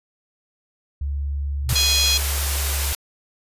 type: tone with pitch glide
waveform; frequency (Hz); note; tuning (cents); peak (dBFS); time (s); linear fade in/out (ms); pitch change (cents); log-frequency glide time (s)
sine; 70.8 to 70.31; C#2 to C#2; +37 to +25; -22; 1.01-2.93; 5; -12; 1.92-2.78
type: tone with exponential growth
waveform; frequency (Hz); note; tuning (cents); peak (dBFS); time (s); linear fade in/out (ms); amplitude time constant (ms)
sine; 120; B2; -49; -15; 1.58-1.73; 0; 32
type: high-pass noise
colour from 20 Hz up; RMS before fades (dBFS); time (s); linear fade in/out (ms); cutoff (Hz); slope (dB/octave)
white; -25; 1.69-2.95; 2; 320; 96
type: harmonic tone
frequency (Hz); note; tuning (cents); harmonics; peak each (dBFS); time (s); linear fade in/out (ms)
830.6; G#5; 0; 3 / 4 / 5 / 6 / 7 / 8 / 9; -27 / -22 / -21 / -26 / -29 / -26 / -35; 1.75-2.18; 10
effects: resampled to 32000 Hz